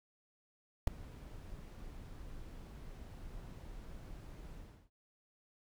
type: noise with ADSR envelope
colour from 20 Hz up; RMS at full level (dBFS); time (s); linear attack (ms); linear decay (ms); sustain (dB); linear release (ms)
brown; -25; 0.87-4.9; 5; 5; -24; 330
effects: none